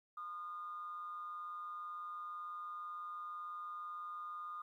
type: tone with amplitude modulation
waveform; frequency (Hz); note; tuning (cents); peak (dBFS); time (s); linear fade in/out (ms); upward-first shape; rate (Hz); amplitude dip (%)
sine; 1221; D#6; -33; -40; 0.17-4.62; 5; sine; 178; 50
effects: tanh soft clip ceiling -36 dBFS + 13-bit